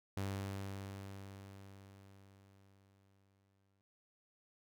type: tone with exponential decay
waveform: sawtooth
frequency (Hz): 98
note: G2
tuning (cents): 0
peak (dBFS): -33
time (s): 0.17-3.81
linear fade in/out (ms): 0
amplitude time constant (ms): 790
effects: none